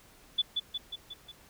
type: tone with echo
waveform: sine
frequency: 3464 Hz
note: A7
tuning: 28 cents flat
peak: -23 dBFS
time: 0.38-0.42 s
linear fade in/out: 10 ms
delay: 180 ms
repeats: 5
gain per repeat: -4 dB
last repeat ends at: 1.32 s
effects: pink hiss -58 dBFS RMS until 1.49 s